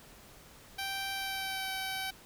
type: tone with pitch glide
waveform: 10% pulse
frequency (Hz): 781 to 766.7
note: G5 to G5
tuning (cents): -7 to -39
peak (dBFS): -26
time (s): 0.78-2.11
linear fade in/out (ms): 10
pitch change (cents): -32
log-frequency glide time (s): 1.13-1.71
effects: pink hiss -55 dBFS RMS until 2.25 s